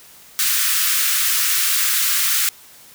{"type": "high-pass noise", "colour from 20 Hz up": "white", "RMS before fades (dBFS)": -18, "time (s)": [0.39, 2.49], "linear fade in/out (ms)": 0, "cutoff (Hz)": 1200, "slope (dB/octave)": 48, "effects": ["white hiss -45 dBFS RMS until 2.94 s"]}